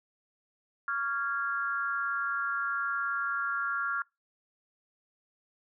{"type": "tone with amplitude modulation", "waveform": "sine", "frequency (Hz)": 1389, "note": "F6", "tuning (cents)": -10, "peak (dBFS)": -24, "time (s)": [0.88, 4.02], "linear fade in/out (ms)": 2, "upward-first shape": "sine", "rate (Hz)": 261, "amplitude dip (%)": 100, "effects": ["noise-tail reverb RT60 0.2 s tail -23 dB re dry"]}